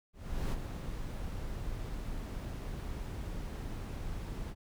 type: noise with ADSR envelope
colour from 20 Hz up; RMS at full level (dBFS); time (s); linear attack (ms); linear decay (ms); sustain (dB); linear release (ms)
brown; -32; 0.13-4.55; 390; 35; -7; 52
effects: none